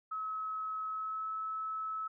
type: tone with pitch glide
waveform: sine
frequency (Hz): 1286 to 1299.4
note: E6 to E6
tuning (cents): -43 to -25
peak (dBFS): -35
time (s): 0.11-2.08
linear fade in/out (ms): 10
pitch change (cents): +18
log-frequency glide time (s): 0.89-1.28
effects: none